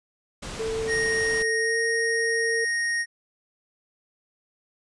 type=low-pass noise; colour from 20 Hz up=pink; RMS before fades=-36 dBFS; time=0.42-1.43 s; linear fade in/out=10 ms; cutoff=9200 Hz; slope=24 dB/octave
type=tone with pitch glide; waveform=sine; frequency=445.5 to 455.9 Hz; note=A4 to A#4; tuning=+22 to -39 cents; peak=-26 dBFS; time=0.59-2.65 s; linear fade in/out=10 ms; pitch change=+39 cents; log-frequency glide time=1.57-1.78 s
type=tone; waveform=square; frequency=1864.7 Hz; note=A#6; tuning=in tune; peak=-24 dBFS; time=0.87-3.06 s; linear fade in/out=50 ms
effects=resampled to 24000 Hz